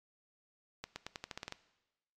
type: accelerating click train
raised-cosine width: 0.2 ms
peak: -23 dBFS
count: 10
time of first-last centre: 0.84-1.524 s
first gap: 120 ms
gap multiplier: 0.88
effects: noise-tail reverb RT60 1.0 s tail -17 dB re dry + MP3 96 kbps